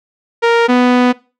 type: tone pair in turn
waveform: sawtooth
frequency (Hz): 466.2 / 248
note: A#4 / B3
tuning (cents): 0 / +7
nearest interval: major seventh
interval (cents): 1093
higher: first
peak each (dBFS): -4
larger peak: neither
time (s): 0.42-0.68 / 0.68-1.13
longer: second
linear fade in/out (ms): 20
effects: noise-tail reverb RT60 0.3 s tail -20 dB re dry + low-pass 3000 Hz 12 dB/octave